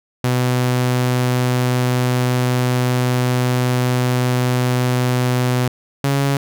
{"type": "tone pair in turn", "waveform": "sawtooth", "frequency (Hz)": [125.2, 139], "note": ["B2", "C#3"], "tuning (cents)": [24, 5], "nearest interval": "major second", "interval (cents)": 181, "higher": "second", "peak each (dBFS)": -11, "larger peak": "neither", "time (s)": [[0.24, 5.68], [6.04, 6.37]], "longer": "first", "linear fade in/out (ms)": 2, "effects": []}